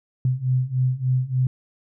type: beating tone pair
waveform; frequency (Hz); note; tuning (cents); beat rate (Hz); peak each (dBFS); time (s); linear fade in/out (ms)
sine; 126.4 / 129.8; B2 / C3; +41 / -13; 3.4; -23 / -21; 0.25-1.47; 2
effects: none